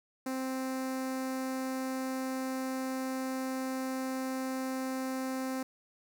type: tone with notch filter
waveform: sawtooth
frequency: 261.6 Hz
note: C4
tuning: in tune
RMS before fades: -35 dBFS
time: 0.26-5.63 s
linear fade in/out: 5 ms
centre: 3200 Hz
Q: 1.4
effects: none